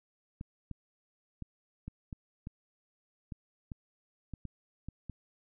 clicks, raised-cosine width 5 ms, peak -28 dBFS, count 12, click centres 0.411 / 0.713 / 1.423 / 1.88 / 2.128 / 2.471 / 3.322 / 3.718 / 4.337 / 4.453 / 4.886 / 5.097 s, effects none

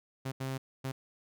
sawtooth tone bursts at uneven times, 132.9 Hz, C3, 27 cents sharp, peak -30 dBFS, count 3, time 0.25-0.32 / 0.4-0.58 / 0.84-0.92 s, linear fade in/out 10 ms, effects none

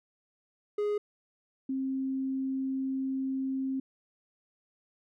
triangle / sine tone pair in turn, 415.3 / 265.9 Hz, G#4 / C4, 0 / +28 cents, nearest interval minor sixth, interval 772 cents, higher first, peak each -25 / -29 dBFS, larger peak first, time 0.78-0.98 / 1.69-3.8 s, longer second, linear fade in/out 5 ms, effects none

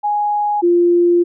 sine tone pair in turn, 830.6 / 347.8 Hz, G#5 / F4, 0 / -7 cents, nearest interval octave + minor third, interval 1507 cents, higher first, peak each -14 / -9 dBFS, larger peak second, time 0.03-0.62 / 0.62-1.24 s, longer second, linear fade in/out 20 ms, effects none

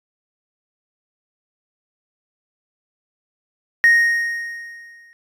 triangle tone with exponential decay, 1864.7 Hz, A#6, in tune, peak -5 dBFS, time 3.84-5.13 s, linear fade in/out 0 ms, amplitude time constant 280 ms, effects tanh soft clip ceiling -4 dBFS

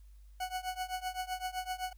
40% pulse tone with tremolo, 740 Hz, F#5, in tune, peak -31 dBFS, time 0.4-1.93 s, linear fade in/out 5 ms, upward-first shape triangle, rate 7.8 Hz, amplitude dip 95%, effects added 50 Hz sine -52 dBFS peak until 1.97 s + white hiss -74 dBFS RMS until 1.97 s

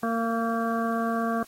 harmonic tone with a mistuned harmonic, 229.1 Hz, A#3, 30 cents flat, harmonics 1 / 2 / 3 / 5 / 6 / 7, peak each -27 / -33 / -30 / -31 / -39 / -37 dBFS, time 0.03-1.43 s, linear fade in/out 2 ms, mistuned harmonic 7, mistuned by -21 cents, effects white hiss -54 dBFS RMS until 1.47 s + AAC 48 kbps

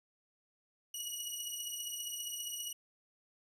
15% pulse beating tone pair, 2900 / 2915 Hz, F#7 / F#7, -35 / -26 cents, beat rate 15 Hz, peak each -36 / -34 dBFS, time 0.94-2.73 s, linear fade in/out 5 ms, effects none

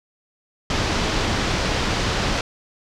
pink low-pass noise, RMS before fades -22 dBFS, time 0.7-2.41 s, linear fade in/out 2 ms, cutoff 5900 Hz, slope 24 dB/octave, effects none

